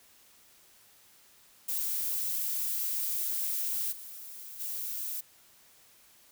violet noise with level steps, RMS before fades -32 / -45 / -36 dBFS, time 1.68-5.21 s, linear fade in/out 10 ms, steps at 3.91 / 4.59 s, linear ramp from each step 20 ms, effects white hiss -60 dBFS RMS until 6.31 s

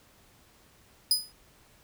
sawtooth tone with exponential decay, 4985 Hz, D#8, 2 cents sharp, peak -15 dBFS, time 1.11-1.32 s, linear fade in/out 2 ms, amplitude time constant 44 ms, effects pink hiss -60 dBFS RMS until 1.83 s

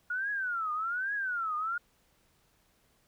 sine tone with vibrato, 1427 Hz, F6, 37 cents sharp, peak -30 dBFS, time 0.1-1.78 s, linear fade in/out 5 ms, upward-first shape triangle, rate 1.2 Hz, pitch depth 290 cents each way, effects pink hiss -69 dBFS RMS until 3.07 s

